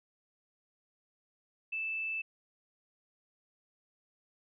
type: tone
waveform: sine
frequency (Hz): 2637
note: E7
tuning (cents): 0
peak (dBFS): -33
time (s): 1.72-2.22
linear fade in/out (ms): 10
effects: none